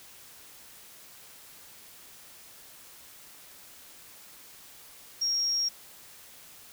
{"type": "tone", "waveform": "sine", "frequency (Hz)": 5588, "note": "F8", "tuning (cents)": 0, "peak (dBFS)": -25, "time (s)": [5.21, 5.69], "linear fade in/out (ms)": 10, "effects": ["white hiss -51 dBFS RMS until 6.72 s"]}